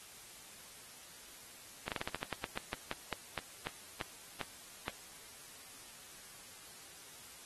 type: slowing click train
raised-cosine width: 0.3 ms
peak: -20 dBFS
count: 18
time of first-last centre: 1.88-4.881 s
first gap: 38 ms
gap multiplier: 1.17
effects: white hiss -54 dBFS RMS until 7.45 s + AAC 32 kbps